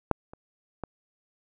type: clicks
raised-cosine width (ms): 1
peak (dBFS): -7 / -29 / -19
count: 3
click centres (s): 0.113 / 0.335 / 0.837
effects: none